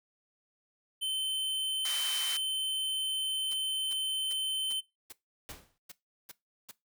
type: tone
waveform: square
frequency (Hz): 3077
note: G7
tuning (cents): -33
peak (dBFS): -31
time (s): 1.01-4.81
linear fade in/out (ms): 20
type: high-pass noise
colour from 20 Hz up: pink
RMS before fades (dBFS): -38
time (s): 1.85-2.37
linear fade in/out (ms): 2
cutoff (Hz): 1600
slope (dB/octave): 12
type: noise bursts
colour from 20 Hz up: white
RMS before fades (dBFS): -46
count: 9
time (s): 3.51-6.713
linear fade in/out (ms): 5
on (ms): 27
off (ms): 370
type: noise with exponential decay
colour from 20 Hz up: pink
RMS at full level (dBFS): -42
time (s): 5.49-5.78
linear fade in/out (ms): 0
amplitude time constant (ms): 62
effects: noise-tail reverb RT60 0.2 s tail -19 dB re dry